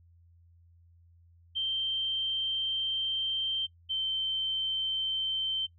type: tone pair in turn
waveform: sine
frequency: 3136 / 3107 Hz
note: G7 / G7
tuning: 0 / -16 cents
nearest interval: unison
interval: 16 cents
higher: first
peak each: -28 dBFS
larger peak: neither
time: 1.55-3.67 / 3.89-5.67 s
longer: first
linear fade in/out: 20 ms
effects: noise-tail reverb RT60 0.1 s tail -22 dB re dry + added 85 Hz sine -57 dBFS peak until 5.78 s